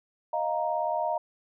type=chord; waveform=sine; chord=Eb suspended second; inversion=none; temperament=just; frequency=622.3 / 700 / 933.4 Hz; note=Eb5 / F5 / Bb5; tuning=0 / +4 / +2 cents; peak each=-30 dBFS; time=0.33-1.18 s; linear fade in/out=5 ms; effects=none